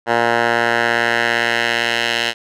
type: tone with band-pass filter sweep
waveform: 10% pulse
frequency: 117.6 Hz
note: A#2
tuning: 16 cents sharp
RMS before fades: -17 dBFS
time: 0.06-2.34 s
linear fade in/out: 50 ms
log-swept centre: 1100 to 2900 Hz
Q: 1.5
effects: none